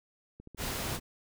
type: click train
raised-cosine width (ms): 3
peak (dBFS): -35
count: 9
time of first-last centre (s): 0.4-0.988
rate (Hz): 13.6
type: noise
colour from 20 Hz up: pink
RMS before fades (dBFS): -35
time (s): 0.57-1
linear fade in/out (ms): 50
effects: none